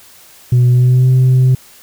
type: tone with pitch glide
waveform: sine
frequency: 123.47 to 128.71 Hz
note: B2 to C3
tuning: 0 to -28 cents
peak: -4 dBFS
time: 0.52-1.55 s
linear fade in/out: 5 ms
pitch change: +72 cents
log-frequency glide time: 0.7-1.09 s
effects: tanh soft clip ceiling -5 dBFS + white hiss -42 dBFS RMS until 1.82 s